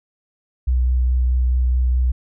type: tone with vibrato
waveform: sine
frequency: 62.5 Hz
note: B1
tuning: 21 cents sharp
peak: -14 dBFS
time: 0.67-2.12 s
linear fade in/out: 10 ms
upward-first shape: triangle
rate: 4.7 Hz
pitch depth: 18 cents each way
effects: none